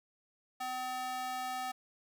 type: tone with high-pass filter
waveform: square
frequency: 254.7 Hz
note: C4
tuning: 46 cents flat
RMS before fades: -38 dBFS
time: 0.6-1.72 s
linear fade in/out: 10 ms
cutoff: 820 Hz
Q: 2
effects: none